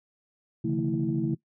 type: tone cluster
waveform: sine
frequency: 135.5 / 148.6 / 168.6 / 222.1 / 328.3 Hz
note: C#3 / D3 / E3 / A3 / E4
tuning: -39 / +21 / +39 / +16 / -7 cents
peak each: -31 / -31 / -32 / -30 / -29 dBFS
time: 0.64-1.35 s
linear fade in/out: 10 ms
effects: noise-tail reverb RT60 0.1 s tail -19 dB re dry + tanh soft clip ceiling -15 dBFS